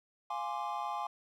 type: chord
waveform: triangle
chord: D half-diminished seventh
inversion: first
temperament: equal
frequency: 698.5 / 830.6 / 1046.5 / 1174.7 Hz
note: F5 / Ab5 / C6 / D6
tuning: 0 / 0 / 0 / 0 cents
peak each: -40 / -36 / -38 / -40 dBFS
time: 0.3-1.07 s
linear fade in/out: 5 ms
effects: none